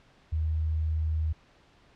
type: tone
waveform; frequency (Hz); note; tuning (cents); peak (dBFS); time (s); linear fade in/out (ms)
sine; 78.8; D#2; +23; -25; 0.32-1.33; 10
effects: pink hiss -60 dBFS RMS until 1.95 s + low-pass 4000 Hz 12 dB/octave